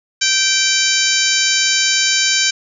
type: harmonic tone with a mistuned harmonic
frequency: 779 Hz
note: G5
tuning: 11 cents flat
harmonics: 2 / 3 / 4 / 5 / 6 / 7 / 8 / 9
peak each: -21 / -21 / -21 / -21 / -21 / -21 / -21 / -21 dBFS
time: 0.21-2.51 s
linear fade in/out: 10 ms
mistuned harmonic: 4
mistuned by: -18 cents
effects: none